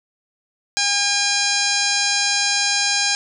harmonic tone with a mistuned harmonic, 810 Hz, G#5, 43 cents flat, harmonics 1 / 2 / 3 / 4 / 5 / 6 / 7 / 8 / 9 / 10, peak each -28 / -25 / -25 / -29 / -25 / -24 / -26 / -25 / -29 / -29 dBFS, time 0.77-3.15 s, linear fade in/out 0 ms, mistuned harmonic 7, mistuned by -77 cents, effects none

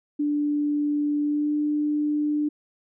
sine tone with pitch glide, 293.7 to 297.6 Hz, D4 to D4, 0 to +23 cents, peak -21 dBFS, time 0.19-2.49 s, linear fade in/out 10 ms, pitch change +23 cents, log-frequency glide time 1.22-1.54 s, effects none

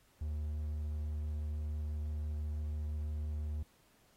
triangle tone, 75.5 Hz, D2, 48 cents sharp, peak -33 dBFS, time 0.21-3.63 s, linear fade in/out 5 ms, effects pink hiss -69 dBFS RMS until 4.16 s + AAC 48 kbps

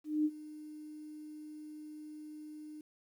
sine tone with ADSR envelope, 304.2 Hz, D#4, 39 cents flat, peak -26 dBFS, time 0.04-2.81 s, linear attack 210 ms, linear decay 50 ms, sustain -19 dB, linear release 3 ms, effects 11-bit

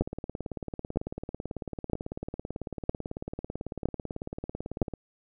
two click trains, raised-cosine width 2 ms, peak -21 / -11 dBFS, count 90 / 6, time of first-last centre 0.02-4.937 / 0.01-4.818 s, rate 18.1 / 1.04 Hz, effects none

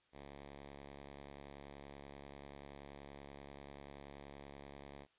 5% pulse tone, 70.4 Hz, C#2, 27 cents sharp, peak -40 dBFS, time 0.12-5.07 s, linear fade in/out 50 ms, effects white hiss -75 dBFS RMS until 5.18 s + resampled to 8000 Hz

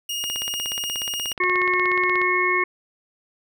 sawtooth tone, 2855 Hz, F7, 37 cents sharp, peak -22 dBFS, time 0.09-1.33 s, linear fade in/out 5 ms
click train, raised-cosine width 0.3 ms, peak -16 dBFS, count 34, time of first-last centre 0.24-2.216 s, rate 16.7 Hz
harmonic tone, 363 Hz, F#4, 33 cents flat, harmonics 1 / 3 / 5 / 6, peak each -25 / -23 / -26 / -21 dBFS, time 1.4-2.64 s, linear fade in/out 5 ms
effects none

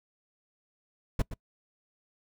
brown noise with echo, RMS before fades -23 dBFS, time 1.19-1.22 s, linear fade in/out 5 ms, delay 120 ms, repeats 1, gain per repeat -12 dB, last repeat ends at 1.34 s, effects noise-tail reverb RT60 0.1 s tail -24 dB re dry

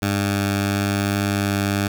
10% pulse tone with notch filter, 100.1 Hz, G2, 37 cents sharp, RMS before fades -21 dBFS, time 0.02-1.88 s, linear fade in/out 5 ms, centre 470 Hz, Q 1.5, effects none

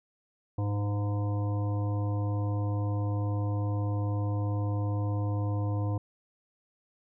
harmonic tone with a mistuned harmonic, 102.3 Hz, G#2, 26 cents flat, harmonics 1 / 3 / 5 / 7 / 9 / 10, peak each -27 / -37 / -41 / -44 / -46 / -47 dBFS, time 0.58-5.98 s, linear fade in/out 5 ms, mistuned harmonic 1, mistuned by +25 cents, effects none

